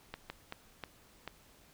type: slowing click train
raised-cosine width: 0.3 ms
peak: -24 dBFS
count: 5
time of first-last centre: 0.14-1.277 s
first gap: 160 ms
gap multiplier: 1.4
effects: pink hiss -62 dBFS RMS until 1.73 s